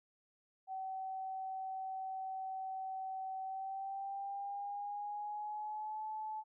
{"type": "tone with pitch glide", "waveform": "sine", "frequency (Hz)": [762, 865.3], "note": ["G5", "A5"], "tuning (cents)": [-49, -29], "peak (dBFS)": -39, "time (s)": [0.67, 6.44], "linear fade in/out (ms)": 50, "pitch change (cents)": 220, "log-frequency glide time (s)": [3.42, 6.05], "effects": []}